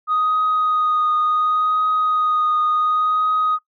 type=tone with vibrato; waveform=sine; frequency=1244.5 Hz; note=D#6; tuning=in tune; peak=-14 dBFS; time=0.07-3.59 s; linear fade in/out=50 ms; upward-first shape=triangle; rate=0.69 Hz; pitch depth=17 cents each way; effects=noise-tail reverb RT60 0.1 s tail -21 dB re dry + tanh soft clip ceiling -12 dBFS